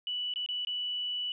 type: tone with dropouts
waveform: sine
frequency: 2960 Hz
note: F#7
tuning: in tune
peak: -31 dBFS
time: 0.07-1.32 s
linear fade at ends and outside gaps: 1 ms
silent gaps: 0.338-0.359 / 0.462-0.488 / 0.649-0.671 s
effects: none